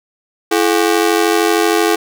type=ring-modulated tone; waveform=sawtooth; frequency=382.3 Hz; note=G4; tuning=43 cents flat; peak=-4 dBFS; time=0.51-1.96 s; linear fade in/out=10 ms; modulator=46.5 Hz; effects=none